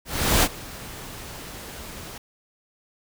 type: noise with ADSR envelope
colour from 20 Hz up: pink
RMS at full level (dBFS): -17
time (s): 0.05-2.18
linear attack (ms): 380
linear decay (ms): 49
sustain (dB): -21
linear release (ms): 4
effects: none